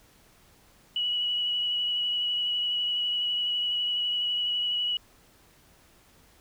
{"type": "tone with vibrato", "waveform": "sine", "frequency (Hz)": 2932, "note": "F#7", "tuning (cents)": -16, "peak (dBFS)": -25, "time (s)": [0.96, 4.97], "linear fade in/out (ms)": 2, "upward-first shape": "sine", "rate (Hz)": 12, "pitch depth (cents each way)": 16, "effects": ["pink hiss -59 dBFS RMS until 6.4 s"]}